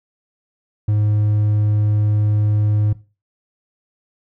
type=tone; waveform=triangle; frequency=105.2 Hz; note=G#2; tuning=23 cents sharp; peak=-12 dBFS; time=0.88-2.93 s; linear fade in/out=5 ms; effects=noise-tail reverb RT60 0.3 s tail -17 dB re dry